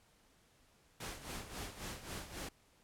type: noise with tremolo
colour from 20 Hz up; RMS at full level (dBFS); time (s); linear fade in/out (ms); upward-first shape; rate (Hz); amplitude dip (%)
pink; -43; 1-2.49; 5; sine; 3.7; 70
effects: pink hiss -69 dBFS RMS until 2.83 s + low-pass 12000 Hz 12 dB/octave

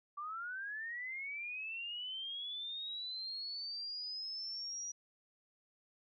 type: linear sweep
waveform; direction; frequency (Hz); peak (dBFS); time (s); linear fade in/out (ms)
sine; up; 1151 to 5800; -40; 0.17-4.92; 10
effects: none

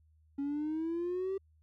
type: exponential sweep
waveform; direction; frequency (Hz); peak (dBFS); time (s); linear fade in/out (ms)
triangle; up; 276.9 to 392; -29; 0.38-1.38; 10
effects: tanh soft clip ceiling -28 dBFS + added 78 Hz sine -63 dBFS peak until 1.62 s

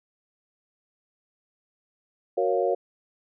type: chord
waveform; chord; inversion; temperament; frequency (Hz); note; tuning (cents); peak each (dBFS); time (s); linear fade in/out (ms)
sine; Gb major seventh; none; equal; 370 / 466.2 / 554.4 / 698.5; Gb4 / Bb4 / Db5 / F5; 0 / 0 / 0 / 0; -27 / -26 / -26 / -28; 2.37-2.75; 10
effects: none

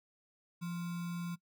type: tone with sample-and-hold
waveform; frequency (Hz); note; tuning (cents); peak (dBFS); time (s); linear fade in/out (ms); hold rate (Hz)
sine; 172.9; F3; -17; -36; 0.61-1.36; 20; 1225
effects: noise-tail reverb RT60 0.1 s tail -20 dB re dry

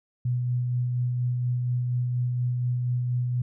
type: tone with tremolo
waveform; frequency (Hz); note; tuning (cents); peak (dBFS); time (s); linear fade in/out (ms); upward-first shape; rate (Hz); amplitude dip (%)
sine; 123.47; B2; 0; -22; 0.25-3.42; 5; sine; 4.2; 25
effects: none

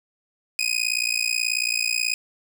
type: tone with amplitude modulation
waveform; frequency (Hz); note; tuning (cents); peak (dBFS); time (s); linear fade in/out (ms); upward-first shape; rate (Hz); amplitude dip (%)
20% pulse; 2503; D#7; +10; -13; 0.59-2.14; 0; sine; 58.4; 100
effects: none

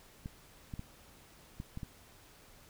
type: clicks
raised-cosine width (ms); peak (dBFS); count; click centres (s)
5; -28; 6; 0.259 / 0.738 / 0.794 / 1.601 / 1.774 / 1.832
effects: pink hiss -59 dBFS RMS until 2.69 s

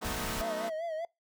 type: chord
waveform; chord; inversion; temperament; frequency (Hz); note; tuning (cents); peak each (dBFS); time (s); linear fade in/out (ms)
10% pulse; B dominant seventh; second; equal; 185 / 220 / 246.9 / 311.1; F#3 / A3 / B3 / D#4; 0 / 0 / 0 / 0; -36 / -31 / -34 / -34; 0.01-0.7; 20
type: band-stop noise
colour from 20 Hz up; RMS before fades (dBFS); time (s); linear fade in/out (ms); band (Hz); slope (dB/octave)
pink; -37; 0.04-0.42; 10; 250 to 1100; 48
type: tone with vibrato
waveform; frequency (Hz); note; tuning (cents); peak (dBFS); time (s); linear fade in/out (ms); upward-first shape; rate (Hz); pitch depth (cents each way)
triangle; 652; E5; -19; -31; 0.41-1.05; 2; sine; 5.1; 83
effects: noise-tail reverb RT60 0.2 s tail -23 dB re dry

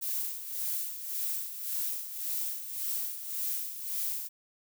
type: noise with tremolo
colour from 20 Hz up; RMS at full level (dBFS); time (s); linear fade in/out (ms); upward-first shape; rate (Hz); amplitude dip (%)
violet; -32; 0.01-4.29; 20; sine; 1.8; 65
effects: none

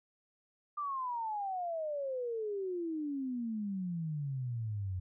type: exponential sweep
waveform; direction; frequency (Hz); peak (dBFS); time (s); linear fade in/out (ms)
sine; down; 1200 to 89.6; -34; 0.77-5; 10
effects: none

